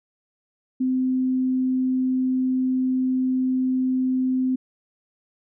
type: tone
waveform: sine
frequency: 257.7 Hz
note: C4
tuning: 26 cents flat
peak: -19 dBFS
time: 0.8-4.56 s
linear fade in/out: 10 ms
effects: none